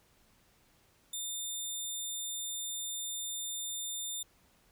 15% pulse tone, 3600 Hz, A7, 39 cents sharp, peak -29 dBFS, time 1.13-4.23 s, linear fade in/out 5 ms, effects pink hiss -67 dBFS RMS until 4.71 s

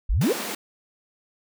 sine exponential sweep, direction up, 34.65 to 573 Hz, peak -18 dBFS, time 0.09-0.33 s, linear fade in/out 10 ms
pink high-pass noise, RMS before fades -31 dBFS, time 0.21-0.55 s, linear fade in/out 5 ms, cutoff 200 Hz, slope 48 dB/octave
effects none

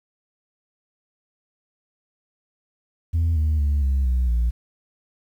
sine tone with pitch steps, 82.8 / 77.26 / 72.08 / 67.25 / 62.75 / 58.55 Hz, E2 / D#2 / D2 / C2 / B1 / A#1, +8 / -12 / -32 / +48 / +28 / +8 cents, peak -15 dBFS, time 3.13-4.51 s, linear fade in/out 20 ms, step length 230 ms, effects tanh soft clip ceiling -16 dBFS + 9-bit

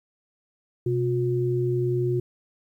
sine tone pair together, 126.93 / 359 Hz, B2 / F4, +48 / +48 cents, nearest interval octave + tritone, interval 1800 cents, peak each -24 dBFS, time 0.86-2.2 s, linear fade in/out 5 ms, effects 10-bit

